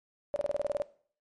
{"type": "tone bursts", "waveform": "sine", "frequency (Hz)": 580, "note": "D5", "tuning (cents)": -22, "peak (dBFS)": -26, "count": 10, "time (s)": [0.34, 0.82], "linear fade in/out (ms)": 0, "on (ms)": 21, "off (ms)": 30, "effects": ["noise-tail reverb RT60 0.5 s tail -18 dB re dry", "MP3 48 kbps"]}